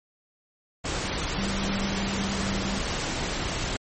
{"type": "tone in noise", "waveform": "sine", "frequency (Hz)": 196.4, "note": "G3", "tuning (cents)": 4, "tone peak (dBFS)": -29, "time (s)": [1.37, 2.79], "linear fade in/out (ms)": 10, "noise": "pink", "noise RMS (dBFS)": -29, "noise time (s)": [0.84, 3.77], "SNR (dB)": -3, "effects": ["MP3 32 kbps"]}